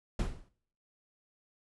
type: noise with exponential decay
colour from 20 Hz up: brown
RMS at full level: -25 dBFS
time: 0.19-0.49 s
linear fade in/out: 5 ms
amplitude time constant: 65 ms
effects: noise-tail reverb RT60 0.6 s tail -22 dB re dry + resampled to 24000 Hz